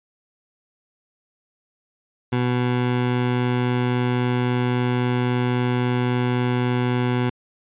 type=tone; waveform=20% pulse; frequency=123.7 Hz; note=B2; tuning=3 cents sharp; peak=-14 dBFS; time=2.32-7.3 s; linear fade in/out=10 ms; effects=resampled to 8000 Hz